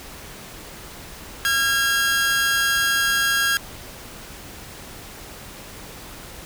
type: tone pair together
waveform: sawtooth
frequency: 1370 / 1629.2 Hz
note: F6 / G#6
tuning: -34 / -34 cents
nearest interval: minor third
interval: 300 cents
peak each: -22 / -15 dBFS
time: 1.45-3.57 s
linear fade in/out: 0 ms
effects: pink hiss -39 dBFS RMS until 6.45 s